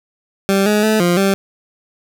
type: tone with pitch steps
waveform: 20% pulse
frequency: 195.6 / 210.1 / 217.1 / 175 / 195.6 Hz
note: G3 / G#3 / A3 / F3 / G3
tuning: -4 / +20 / -23 / +4 / -4 cents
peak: -7 dBFS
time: 0.49-1.34 s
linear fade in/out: 0 ms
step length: 170 ms
effects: none